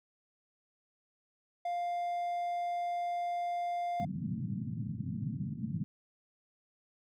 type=tone; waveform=triangle; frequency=700 Hz; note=F5; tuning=4 cents sharp; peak=-30 dBFS; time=1.65-4.05 s; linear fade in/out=5 ms
type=band-pass noise; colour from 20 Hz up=white; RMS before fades=-37 dBFS; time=4-5.84 s; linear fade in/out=0 ms; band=100 to 230 Hz; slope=48 dB/octave
effects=none